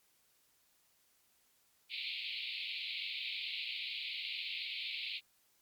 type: band-pass noise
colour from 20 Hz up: pink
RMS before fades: -41 dBFS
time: 1.89-5.21 s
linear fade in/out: 50 ms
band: 2200 to 4400 Hz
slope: 96 dB/octave
effects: white hiss -72 dBFS RMS until 5.61 s + MP3 96 kbps